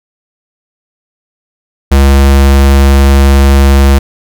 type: tone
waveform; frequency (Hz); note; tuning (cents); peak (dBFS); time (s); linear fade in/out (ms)
square; 68.8; C#2; -12; -3; 1.91-3.99; 10
effects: none